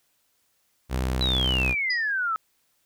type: tone with vibrato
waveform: sawtooth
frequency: 64 Hz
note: C2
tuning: 38 cents flat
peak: -20 dBFS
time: 0.89-1.75 s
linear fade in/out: 50 ms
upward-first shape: sine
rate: 17 Hz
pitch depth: 26 cents each way
type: exponential sweep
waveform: sine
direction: down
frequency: 4004 to 1278 Hz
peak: -23 dBFS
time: 1.21-2.36 s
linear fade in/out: 0 ms
type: tone with exponential decay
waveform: sine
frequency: 4931 Hz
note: D#8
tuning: 16 cents flat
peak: -24 dBFS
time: 1.9-2.12 s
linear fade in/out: 5 ms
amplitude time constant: 47 ms
effects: white hiss -69 dBFS RMS until 2.85 s